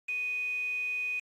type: tone with quantisation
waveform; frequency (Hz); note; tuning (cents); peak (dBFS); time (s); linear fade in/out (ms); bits
sine; 2488; D#7; -1; -30; 0.08-1.2; 10; 7
effects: low-pass 6000 Hz 12 dB/octave + AAC 64 kbps